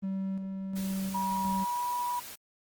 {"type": "tone with tremolo", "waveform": "triangle", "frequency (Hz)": 192.3, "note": "G3", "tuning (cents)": -33, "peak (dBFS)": -28, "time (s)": [0.02, 1.65], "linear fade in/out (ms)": 20, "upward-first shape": "square", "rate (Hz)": 1.4, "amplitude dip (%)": 35}
{"type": "noise", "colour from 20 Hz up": "white", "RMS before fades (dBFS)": -44, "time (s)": [0.75, 2.36], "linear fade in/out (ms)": 20}
{"type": "tone with pitch glide", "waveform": "sine", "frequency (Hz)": [962, 974.3], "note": ["B5", "B5"], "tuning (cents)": [-46, -24], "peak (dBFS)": -29, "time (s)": [1.14, 2.2], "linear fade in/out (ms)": 10, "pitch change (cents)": 22, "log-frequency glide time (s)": [1.53, 1.85]}
{"effects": ["Opus 24 kbps"]}